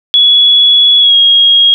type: tone with pitch glide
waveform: sine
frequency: 3382 to 3276 Hz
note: G#7 to G#7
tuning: +31 to -24 cents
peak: -3 dBFS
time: 0.14-1.74 s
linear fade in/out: 0 ms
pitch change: -55 cents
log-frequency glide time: 1-1.15 s
effects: none